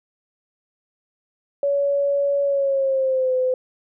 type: tone with pitch glide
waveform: sine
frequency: 564 to 511.2 Hz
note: C#5 to C5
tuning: +30 to -40 cents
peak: -17 dBFS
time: 1.63-3.54 s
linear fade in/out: 2 ms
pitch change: -170 cents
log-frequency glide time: 2.44-3.34 s
effects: none